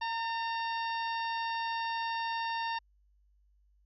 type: harmonic tone with a mistuned harmonic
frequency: 920 Hz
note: A#5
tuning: 23 cents flat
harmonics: 1 / 2 / 3 / 4 / 5 / 6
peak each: -33 / -39 / -43 / -45 / -47 / -49 dBFS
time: 0.01-2.79 s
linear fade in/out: 10 ms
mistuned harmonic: 2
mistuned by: -35 cents
effects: added 50 Hz sine -64 dBFS peak until 3.85 s